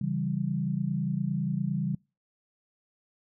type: chord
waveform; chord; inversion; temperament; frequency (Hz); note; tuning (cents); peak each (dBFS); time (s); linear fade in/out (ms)
sine; C# diminished; none; equal with one note detuned; 138.59 / 166.06 / 196; C#3 / E3 / G3; 0 / +13 / 0; -31; 0.01-1.95; 5
effects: noise-tail reverb RT60 0.3 s tail -26 dB re dry